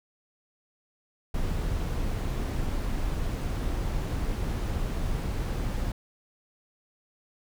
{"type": "noise", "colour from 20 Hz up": "brown", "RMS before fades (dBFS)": -29, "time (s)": [1.34, 5.92], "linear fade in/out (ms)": 5, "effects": []}